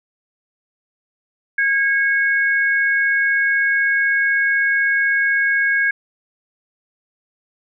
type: tone pair together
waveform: sine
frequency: 1636 / 2200 Hz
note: G#6 / C#7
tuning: -26 / -14 cents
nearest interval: perfect fourth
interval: 512 cents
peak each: -15 / -21 dBFS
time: 1.58-5.91 s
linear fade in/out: 5 ms
effects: none